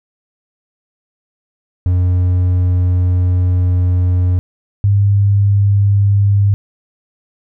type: tone pair in turn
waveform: triangle / sine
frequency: 90.1 / 100.61 Hz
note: F#2 / G2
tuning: -45 / +46 cents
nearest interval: major second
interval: 191 cents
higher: second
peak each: -8 dBFS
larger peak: neither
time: 1.86-4.39 / 4.84-6.54 s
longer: first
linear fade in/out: 0 ms
effects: none